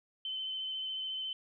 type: tone with vibrato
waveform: sine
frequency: 3065 Hz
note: G7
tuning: 40 cents flat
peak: -35 dBFS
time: 0.25-1.33 s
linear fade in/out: 2 ms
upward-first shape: sine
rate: 14 Hz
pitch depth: 14 cents each way
effects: none